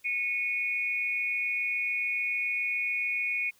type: tone pair together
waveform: sine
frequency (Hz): 2193 / 2466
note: C#7 / D#7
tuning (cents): -19 / -16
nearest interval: major second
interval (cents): 203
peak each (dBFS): -31 / -29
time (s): 0.04-3.51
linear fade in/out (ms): 20
effects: white hiss -64 dBFS RMS until 3.59 s